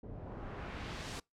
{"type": "noise with low-pass filter sweep", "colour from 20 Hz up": "pink", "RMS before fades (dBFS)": -44, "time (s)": [0.03, 1.2], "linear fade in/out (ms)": 5, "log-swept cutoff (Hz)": [380, 8400], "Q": 0.85, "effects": ["noise-tail reverb RT60 0.2 s tail -26 dB re dry"]}